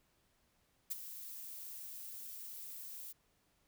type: noise with ADSR envelope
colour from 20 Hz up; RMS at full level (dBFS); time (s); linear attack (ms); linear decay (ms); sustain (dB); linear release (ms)
violet; -36; 0.9-3.13; 15; 23; -12; 18
effects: pink hiss -75 dBFS RMS until 3.67 s